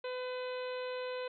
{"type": "harmonic tone", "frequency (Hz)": 504, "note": "B4", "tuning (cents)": 35, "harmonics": [1, 2, 3, 4, 5, 6, 7, 8], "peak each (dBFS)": [-37, -46, -49, -53, -50, -55, -56, -53], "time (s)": [0.04, 1.28], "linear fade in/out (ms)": 5, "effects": []}